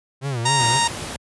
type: tone with vibrato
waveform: 45% pulse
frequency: 127.3 Hz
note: C3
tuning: 47 cents flat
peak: -22 dBFS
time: 0.21-0.81 s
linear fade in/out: 50 ms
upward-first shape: sine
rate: 3.8 Hz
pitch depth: 180 cents each way
type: harmonic tone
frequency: 930 Hz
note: A#5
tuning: 4 cents flat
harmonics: 1 / 2 / 3 / 4 / 5 / 6 / 7 / 8 / 9 / 10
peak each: -19 / -26 / -28 / -25 / -30 / -28 / -30 / -29 / -31 / -31 dBFS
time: 0.45-0.88 s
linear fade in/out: 10 ms
type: noise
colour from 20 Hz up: pink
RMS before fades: -30 dBFS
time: 0.6-1.16 s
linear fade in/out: 0 ms
effects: high-pass 80 Hz 12 dB/octave + resampled to 24000 Hz